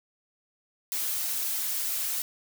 blue noise with flanger, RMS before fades -30 dBFS, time 0.92-2.22 s, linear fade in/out 0 ms, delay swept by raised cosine 1.7 to 5.2 ms, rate 3.1 Hz, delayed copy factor -0.65, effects none

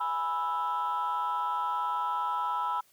sine chord, E major, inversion first, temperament equal, 830.6 / 987.8 / 1318.5 Hz, G#5 / B5 / E6, 0 / 0 / 0 cents, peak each -34 / -29 / -31 dBFS, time 0-2.81 s, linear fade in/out 10 ms, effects tanh soft clip ceiling -23 dBFS + white hiss -64 dBFS RMS until 2.92 s

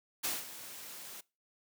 white noise with ADSR envelope, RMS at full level -33 dBFS, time 0.23-1.21 s, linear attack 20 ms, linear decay 190 ms, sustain -14 dB, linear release 8 ms, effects noise-tail reverb RT60 0.3 s tail -23 dB re dry + high-pass 150 Hz 12 dB/octave

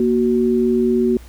sine tone pair together, 236.4 / 372.6 Hz, A#3 / F#4, +24 / +12 cents, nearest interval minor sixth, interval 788 cents, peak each -16 dBFS, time 0-1.17 s, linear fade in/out 2 ms, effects added 60 Hz sine -37 dBFS peak until 1.28 s + pink hiss -47 dBFS RMS until 1.28 s

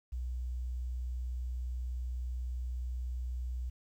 sine tone, 61.74 Hz, B1, in tune, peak -34 dBFS, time 0.12-3.7 s, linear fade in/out 10 ms, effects 11-bit

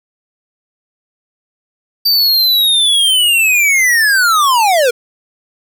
square linear sweep, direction down, 4663 to 458.3 Hz, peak -9 dBFS, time 2.05-4.91 s, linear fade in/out 10 ms, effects none

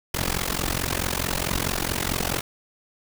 pink noise with amplitude modulation, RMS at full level -22 dBFS, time 0.14-2.41 s, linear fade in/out 5 ms, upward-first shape sine, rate 44.6 Hz, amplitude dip 95%, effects none

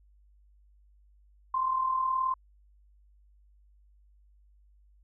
sine tone with amplitude modulation, 1044 Hz, C6, 4 cents flat, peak -23 dBFS, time 1.54-2.34 s, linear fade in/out 5 ms, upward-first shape sine, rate 39 Hz, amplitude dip 55%, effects added 50 Hz sine -58 dBFS peak until 5.03 s

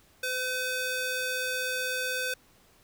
square tone with high-pass filter, 508 Hz, B4, 49 cents sharp, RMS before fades -31 dBFS, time 0.23-2.34 s, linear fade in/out 5 ms, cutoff 1100 Hz, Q 0.88, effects pink hiss -61 dBFS RMS until 2.83 s

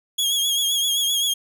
sawtooth tone with vibrato, 3300 Hz, G#7, 12 cents flat, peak -16 dBFS, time 0.18-1.34 s, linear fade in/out 10 ms, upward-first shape triangle, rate 7.7 Hz, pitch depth 58 cents each way, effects none

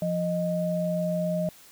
sine tone pair together, 173.9 / 620.1 Hz, F3 / D#5, -7 / -6 cents, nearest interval octave + minor seventh, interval 2201 cents, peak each -27 dBFS, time 0.02-1.49 s, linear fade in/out 2 ms, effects white hiss -52 dBFS RMS until 1.71 s

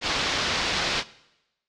white low-pass noise, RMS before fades -26 dBFS, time 0.01-1.04 s, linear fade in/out 50 ms, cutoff 5000 Hz, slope 24 dB/octave, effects noise-tail reverb RT60 0.9 s tail -19 dB re dry + low-pass 8000 Hz 12 dB/octave

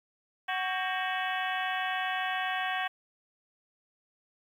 harmonic tone with a mistuned harmonic, 372.7 Hz, F#4, 13 cents sharp, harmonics 2 / 3 / 4 / 5 / 6 / 7 / 8 / 9, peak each -33 / -38 / -36 / -36 / -43 / -40 / -41 / -44 dBFS, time 0.48-2.88 s, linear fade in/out 10 ms, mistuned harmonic 4, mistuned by +110 cents, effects 10-bit

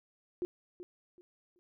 sine tone with echo, 356 Hz, F4, 33 cents sharp, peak -31 dBFS, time 0.42-0.45 s, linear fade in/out 0 ms, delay 380 ms, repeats 3, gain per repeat -12 dB, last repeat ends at 1.59 s, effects none

